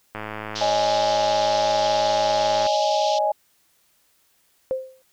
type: click train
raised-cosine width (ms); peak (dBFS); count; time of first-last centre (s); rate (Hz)
0.5; -16; 270; 0.15-2.664; 107
type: band-pass noise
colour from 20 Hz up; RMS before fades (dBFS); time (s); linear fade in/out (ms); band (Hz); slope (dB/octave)
pink; -31; 0.55-3.19; 10; 2900 to 5800; 48
type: chord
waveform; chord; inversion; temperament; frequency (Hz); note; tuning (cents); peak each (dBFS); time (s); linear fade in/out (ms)
sine; C# suspended second; none; equal with one note detuned; 564.1 / 622.3 / 830.6; C#5 / D#5 / G#5; +30 / 0 / 0; -27 / -22 / -21; 0.61-3.32; 5
type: tone with exponential decay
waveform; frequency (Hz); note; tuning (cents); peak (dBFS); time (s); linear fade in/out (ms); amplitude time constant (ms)
sine; 522; C5; -4; -18; 4.71-5.02; 0; 66
effects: white hiss -63 dBFS RMS until 5.12 s